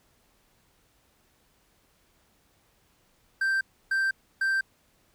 triangle tone bursts, 1568 Hz, G6, in tune, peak -21 dBFS, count 3, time 3.41-4.61 s, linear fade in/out 5 ms, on 200 ms, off 300 ms, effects pink hiss -66 dBFS RMS until 5.14 s

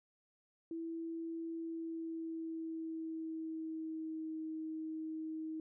sine tone with pitch glide, 329.6 to 316.5 Hz, E4 to D#4, 0 to +30 cents, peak -39 dBFS, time 0.71-5.6 s, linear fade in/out 2 ms, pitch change -70 cents, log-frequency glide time 1.55-4.4 s, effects none

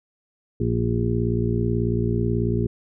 harmonic tone, 58.27 Hz, A#1, in tune, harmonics 1 / 2 / 3 / 4 / 6 / 7, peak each -29 / -23 / -29 / -27 / -28 / -28 dBFS, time 0.6-2.67 s, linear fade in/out 5 ms, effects none

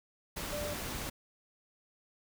sine tone in noise, 590 Hz, D5, 8 cents sharp, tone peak -37 dBFS, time 0.52-0.74 s, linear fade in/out 10 ms, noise pink, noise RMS -39 dBFS, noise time 0.36-1.1 s, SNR -1 dB, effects none

